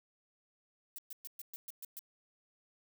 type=noise bursts; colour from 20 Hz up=violet; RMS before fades=-45 dBFS; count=8; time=0.96-1.992 s; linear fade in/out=0 ms; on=24 ms; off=120 ms; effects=none